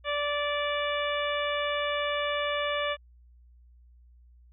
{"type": "harmonic tone", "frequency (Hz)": 583, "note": "D5", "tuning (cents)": -13, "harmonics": [1, 2, 3, 4, 5, 6], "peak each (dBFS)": [-30, -33, -35, -36, -37, -38], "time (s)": [0.04, 2.97], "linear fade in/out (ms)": 50, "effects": ["added 60 Hz sine -53 dBFS peak until 4.52 s"]}